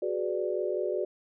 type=chord; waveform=sine; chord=G# half-diminished seventh; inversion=third; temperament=equal; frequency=370 / 415.3 / 493.9 / 587.3 Hz; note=F#4 / G#4 / B4 / D5; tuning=0 / 0 / 0 / 0 cents; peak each=-31 / -34 / -35 / -33 dBFS; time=0.02-1.05 s; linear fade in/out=5 ms; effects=none